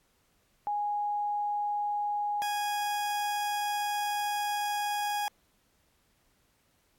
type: tone pair in turn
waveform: sine / 40% pulse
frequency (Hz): 827 / 827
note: G#5 / G#5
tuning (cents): -8 / -8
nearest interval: unison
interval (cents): 0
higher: neither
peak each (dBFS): -28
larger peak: neither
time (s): 0.67-2.42 / 2.42-5.28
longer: second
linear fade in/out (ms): 0
effects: pink hiss -70 dBFS RMS until 6.98 s + AAC 64 kbps